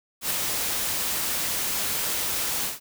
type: noise with ADSR envelope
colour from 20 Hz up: white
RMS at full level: -24 dBFS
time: 0.21-2.8 s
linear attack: 93 ms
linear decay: 6 ms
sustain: -3 dB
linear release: 160 ms
effects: none